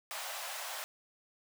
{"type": "high-pass noise", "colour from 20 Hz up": "pink", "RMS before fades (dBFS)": -41, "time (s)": [0.11, 0.84], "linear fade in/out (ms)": 0, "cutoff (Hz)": 580, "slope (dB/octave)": 48, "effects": []}